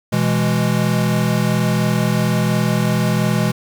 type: chord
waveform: square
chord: E major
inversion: second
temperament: equal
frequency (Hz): 123.47 / 164.81 / 207.7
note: B2 / E3 / G#3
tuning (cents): 0 / 0 / 0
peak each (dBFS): -20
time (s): 0.12-3.52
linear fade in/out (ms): 10
effects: 8-bit